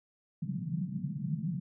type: band-pass noise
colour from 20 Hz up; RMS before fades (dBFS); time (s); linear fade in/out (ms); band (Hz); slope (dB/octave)
white; -35; 0.42-1.6; 10; 140 to 190; 48
effects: none